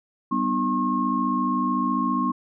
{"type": "tone cluster", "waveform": "sine", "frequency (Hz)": [194.2, 248.4, 303.8, 1079], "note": ["G3", "B3", "D#4", "C#6"], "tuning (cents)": [-16, 10, -41, -47], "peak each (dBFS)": [-29, -25, -29, -24], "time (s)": [0.31, 2.32], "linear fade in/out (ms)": 10, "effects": []}